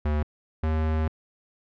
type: tone pair in turn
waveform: square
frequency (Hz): 75 / 78.64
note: D2 / D#2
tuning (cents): +37 / +19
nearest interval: minor second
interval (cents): 82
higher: second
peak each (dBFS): -23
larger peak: neither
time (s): 0.05-0.23 / 0.63-1.08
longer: second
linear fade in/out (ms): 5
effects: low-pass 2000 Hz 12 dB/octave